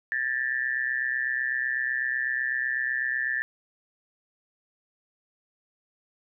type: tone with amplitude modulation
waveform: sine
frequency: 1763 Hz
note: A6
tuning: 3 cents sharp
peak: -21 dBFS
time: 0.12-3.42 s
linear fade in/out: 0 ms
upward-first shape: sine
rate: 128 Hz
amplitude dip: 90%
effects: none